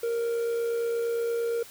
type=tone with amplitude modulation; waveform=triangle; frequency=466.2 Hz; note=A#4; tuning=in tune; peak=-22 dBFS; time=0.03-1.63 s; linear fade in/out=5 ms; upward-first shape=sine; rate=68.6 Hz; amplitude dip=30%; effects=white hiss -48 dBFS RMS until 1.7 s